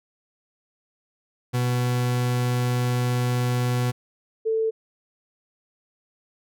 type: tone pair in turn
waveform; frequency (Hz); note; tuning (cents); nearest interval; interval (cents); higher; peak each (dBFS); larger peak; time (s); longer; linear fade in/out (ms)
40% pulse / sine; 123.47 / 444.2; B2 / A4; 0 / +16; octave + minor seventh; 2216; second; -20; neither; 1.53-3.92 / 4.45-4.71; first; 20
effects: none